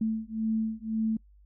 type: beating tone pair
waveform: sine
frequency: 220 / 221.9 Hz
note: A3 / A3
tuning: 0 / +15 cents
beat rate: 1.9 Hz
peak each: -30 dBFS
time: 0.01-1.17 s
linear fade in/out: 5 ms
effects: noise-tail reverb RT60 0.1 s tail -26 dB re dry + added 50 Hz sine -54 dBFS peak until 1.45 s